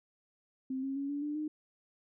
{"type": "tone with pitch steps", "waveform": "sine", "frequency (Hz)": [262.4, 270.4, 278.6, 287.1, 295.9, 304.9], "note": ["C4", "C#4", "C#4", "D4", "D4", "D#4"], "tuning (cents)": [5, -43, 9, -39, 13, -35], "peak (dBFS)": -33, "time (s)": [0.7, 1.48], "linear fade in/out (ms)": 5, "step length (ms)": 130, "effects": []}